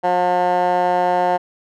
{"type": "tone with band-pass filter", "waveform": "15% pulse", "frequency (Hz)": 179.1, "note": "F3", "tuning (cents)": 44, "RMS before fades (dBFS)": -17, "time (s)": [0.03, 1.38], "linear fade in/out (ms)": 20, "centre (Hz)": 820, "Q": 2.9, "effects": []}